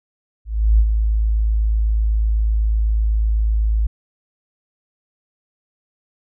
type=tone with ADSR envelope; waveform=sine; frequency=54 Hz; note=A1; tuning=32 cents flat; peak=-8 dBFS; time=0.45-3.87 s; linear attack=340 ms; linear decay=57 ms; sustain=-6 dB; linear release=8 ms; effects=none